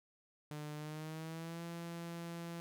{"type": "tone with pitch glide", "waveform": "sawtooth", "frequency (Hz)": [150, 169.34], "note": ["D3", "E3"], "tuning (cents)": [37, 47], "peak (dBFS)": -39, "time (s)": [0.51, 2.6], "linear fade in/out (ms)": 0, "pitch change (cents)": 210, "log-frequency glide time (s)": [0.75, 1.63], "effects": []}